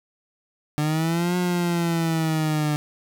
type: linear two-way sweep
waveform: 30% pulse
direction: up then down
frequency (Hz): 148.6 to 180 to 148.6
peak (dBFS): -18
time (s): 0.78-2.76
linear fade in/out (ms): 0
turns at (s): 1.37
effects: none